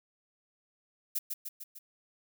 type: noise with echo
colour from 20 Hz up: violet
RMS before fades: -31 dBFS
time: 1.15-1.19 s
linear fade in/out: 10 ms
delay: 150 ms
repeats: 4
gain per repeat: -4 dB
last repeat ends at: 1.79 s
effects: none